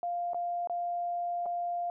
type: tone with dropouts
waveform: sine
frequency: 698.5 Hz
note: F5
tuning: in tune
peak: -30 dBFS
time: 0.03-1.9 s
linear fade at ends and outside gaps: 1 ms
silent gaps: 0.334-0.345 / 0.673-0.697 / 1.458-1.462 s
effects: none